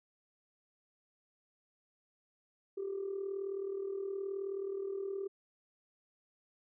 sine tone with amplitude modulation, 392 Hz, G4, in tune, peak -32 dBFS, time 2.77-5.28 s, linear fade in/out 10 ms, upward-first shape sine, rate 39 Hz, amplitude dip 65%, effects tanh soft clip ceiling -30 dBFS

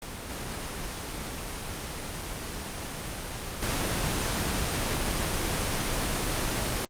pink noise with level steps, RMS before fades -38 / -35 / -28 dBFS, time 0.02-6.85 s, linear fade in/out 2 ms, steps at 0.29 / 3.62 s, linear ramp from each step 10 ms, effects low-pass 12000 Hz 12 dB/octave + Opus 24 kbps

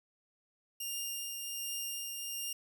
10% pulse tone with tremolo, 2812 Hz, F7, 11 cents sharp, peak -27 dBFS, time 0.8-2.53 s, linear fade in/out 5 ms, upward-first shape triangle, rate 1.3 Hz, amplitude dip 35%, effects none

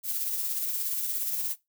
violet noise with tremolo, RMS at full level -29 dBFS, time 0.03-1.56 s, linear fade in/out 50 ms, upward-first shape sine, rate 17 Hz, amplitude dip 35%, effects noise-tail reverb RT60 0.2 s tail -20 dB re dry

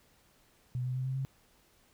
sine tone with pitch steps, 124.9 / 127.08 / 129.3 / 131.56 / 133.86 Hz, B2 / B2 / C3 / C3 / C3, +20 / +50 / -20 / +10 / +40 cents, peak -31 dBFS, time 0.75-1.25 s, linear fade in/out 0 ms, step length 100 ms, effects pink hiss -66 dBFS RMS until 1.93 s

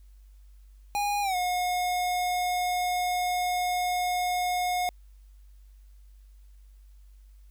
square tone with pitch glide, 819 to 721.3 Hz, G#5 to F#5, -24 to -44 cents, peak -26 dBFS, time 0.95-4.89 s, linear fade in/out 0 ms, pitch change -220 cents, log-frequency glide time 1.22-1.36 s, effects added 49 Hz sine -49 dBFS peak until 7.5 s + white hiss -71 dBFS RMS until 7.5 s

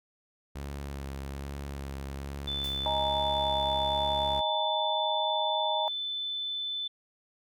sawtooth tone with vibrato, 69.3 Hz, C#2, in tune, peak -32 dBFS, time 0.55-4.41 s, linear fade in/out 10 ms, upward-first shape sine, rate 1.2 Hz, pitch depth 26 cents each way
sine tone, 3516 Hz, A7, 2 cents flat, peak -31 dBFS, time 2.47-6.88 s, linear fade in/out 10 ms
white noise with exponential decay, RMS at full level -43 dBFS, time 2.64-2.92 s, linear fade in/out 1 ms, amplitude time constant 60 ms
sine chord, D# suspended fourth, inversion none, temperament just, 622.3 / 829.7 / 933.4 Hz, D#5 / G#5 / A#5, 0 / -2 / +2 cents, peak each -32 / -32 / -31 dBFS, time 2.86-5.88 s, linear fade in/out 0 ms
effects none

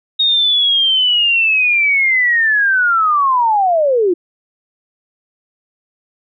sine linear sweep, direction down, 3738 to 333.2 Hz, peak -10 dBFS, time 0.19-4.14 s, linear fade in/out 10 ms, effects none

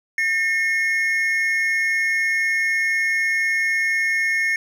triangle tone pair together, 1810 / 2166 Hz, A6 / C#7, +48 / -41 cents, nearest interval minor third, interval 311 cents, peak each -19 dBFS, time 0.18-4.56 s, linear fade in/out 2 ms, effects none

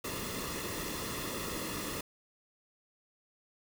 pink noise with comb filter, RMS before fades -38 dBFS, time 0.04-2.01 s, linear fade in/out 5 ms, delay 1.3 ms, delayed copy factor -0.65, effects none

